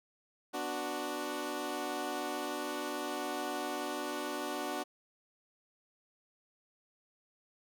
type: chord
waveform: 15% pulse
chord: B minor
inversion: none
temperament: equal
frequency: 246.9 / 293.7 / 370 Hz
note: B3 / D4 / F#4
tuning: 0 / 0 / 0 cents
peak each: -37 / -32 / -33 dBFS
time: 0.53-4.84 s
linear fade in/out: 20 ms
effects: none